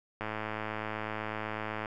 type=click train; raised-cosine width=0.5 ms; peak=-20 dBFS; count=179; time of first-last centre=0.21-1.858 s; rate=108 Hz; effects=none